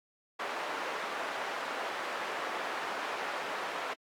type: band-pass noise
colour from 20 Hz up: white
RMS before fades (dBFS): -37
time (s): 0.39-3.94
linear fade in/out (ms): 10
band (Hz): 490 to 1400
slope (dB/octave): 12
effects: AAC 64 kbps